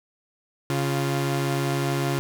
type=tone pair together; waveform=sawtooth; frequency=138.59 / 349.2 Hz; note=C#3 / F4; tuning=0 / 0 cents; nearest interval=octave + major third; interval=1600 cents; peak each=-20 / -24 dBFS; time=0.7-2.19 s; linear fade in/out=0 ms; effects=none